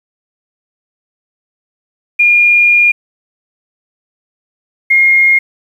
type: tone pair in turn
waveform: sine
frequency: 2419 / 2138 Hz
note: D#7 / C7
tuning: -49 / +37 cents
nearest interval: major second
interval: 214 cents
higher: first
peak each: -5 dBFS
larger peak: neither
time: 2.19-2.92 / 4.9-5.39 s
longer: first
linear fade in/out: 10 ms
effects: 7-bit